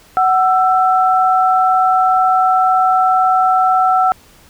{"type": "tone pair together", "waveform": "sine", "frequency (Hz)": [747, 1331], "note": ["F#5", "E6"], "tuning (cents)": [16, 16], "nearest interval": "minor seventh", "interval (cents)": 1000, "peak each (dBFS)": [-11, -14], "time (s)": [0.17, 4.12], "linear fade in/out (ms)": 0, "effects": ["pink hiss -46 dBFS RMS until 4.49 s"]}